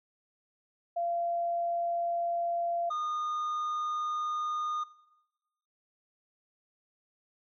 sine / triangle tone pair in turn, 687 / 1224.1 Hz, F5 / D#6, -29 / -29 cents, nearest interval minor seventh, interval 1000 cents, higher second, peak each -28 dBFS, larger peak neither, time 0.96-2.9 / 2.9-4.84 s, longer neither, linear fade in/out 10 ms, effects noise-tail reverb RT60 1.0 s tail -19 dB re dry + MP3 32 kbps

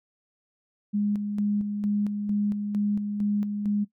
sine tone with tremolo, 206.1 Hz, G#3, 13 cents flat, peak -22 dBFS, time 0.93-3.85 s, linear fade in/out 20 ms, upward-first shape square, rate 2.2 Hz, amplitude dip 45%, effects noise-tail reverb RT60 0.1 s tail -18 dB re dry

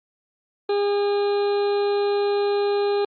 harmonic tone with a mistuned harmonic, 406.4 Hz, G#4, 38 cents flat, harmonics 1 / 2 / 3 / 4 / 6 / 7 / 8 / 9 / 10, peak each -19 / -29 / -36 / -40 / -41 / -47 / -47 / -44 / -38 dBFS, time 0.69-3.05 s, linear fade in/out 5 ms, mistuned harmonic 8, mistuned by +20 cents, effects Opus 48 kbps

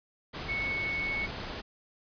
sine tone in noise, 2212 Hz, C#7, 4 cents flat, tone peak -30 dBFS, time 0.48-1.27 s, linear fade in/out 20 ms, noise pink, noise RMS -38 dBFS, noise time 0.33-1.62 s, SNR +5 dB, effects resampled to 11025 Hz

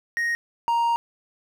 triangle tone pair in turn, 1869 / 934.5 Hz, A#6 / A#5, +4 / +4 cents, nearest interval octave, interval 1200 cents, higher first, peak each -20 / -17 dBFS, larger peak second, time 0.17-0.35 / 0.68-0.96 s, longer second, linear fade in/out 0 ms, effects none

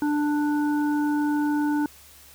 harmonic tone, 295.4 Hz, D4, 10 cents sharp, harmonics 1 / 3 / 5, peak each -21 / -31 / -35 dBFS, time 0.02-1.86 s, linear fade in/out 2 ms, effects added 73 Hz sine -57 dBFS peak until 2.34 s + white hiss -50 dBFS RMS until 2.34 s

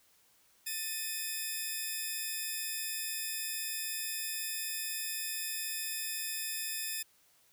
5% pulse tone pair together, 1780.2 / 2516 Hz, A6 / D#7, +20 / +19 cents, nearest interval tritone, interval 599 cents, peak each -28 / -28 dBFS, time 0.66-7.03 s, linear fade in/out 10 ms, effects white hiss -67 dBFS RMS until 7.52 s

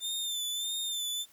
sawtooth tone with vibrato, 3572 Hz, A7, 25 cents sharp, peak -29 dBFS, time 0-1.26 s, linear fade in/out 50 ms, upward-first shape sine, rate 1.6 Hz, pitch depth 47 cents each way, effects white hiss -61 dBFS RMS until 1.32 s

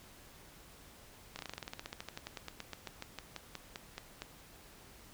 slowing click train, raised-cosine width 0.2 ms, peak -24 dBFS, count 29, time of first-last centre 1.36-4.22 s, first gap 30 ms, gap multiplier 1.08, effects pink hiss -57 dBFS RMS until 5.13 s

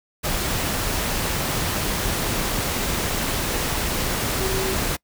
sine tone in noise, 381.2 Hz, G4, 48 cents flat, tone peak -25 dBFS, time 4.39-4.75 s, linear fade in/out 20 ms, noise pink, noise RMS -24 dBFS, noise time 0.23-4.97 s, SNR -4 dB, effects noise-tail reverb RT60 0.1 s tail -25 dB re dry

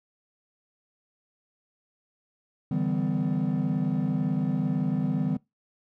triangle chord, E minor seventh, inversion third, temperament equal with one note detuned, 146.83 / 164.81 / 196 / 252.6 Hz, D3 / E3 / G3 / B3, 0 / 0 / 0 / +39 cents, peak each -27 dBFS, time 2.71-5.37 s, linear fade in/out 5 ms, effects noise-tail reverb RT60 0.2 s tail -23 dB re dry + tanh soft clip ceiling -16 dBFS

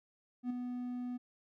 triangle tone with ADSR envelope, 246.9 Hz, B3, in tune, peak -29 dBFS, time 0.43-1.18 s, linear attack 71 ms, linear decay 8 ms, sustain -6 dB, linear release 19 ms, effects none

